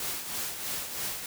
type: noise with tremolo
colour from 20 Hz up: white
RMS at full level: -32 dBFS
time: 0-1.26 s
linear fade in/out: 2 ms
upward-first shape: triangle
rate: 3.1 Hz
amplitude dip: 60%
effects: none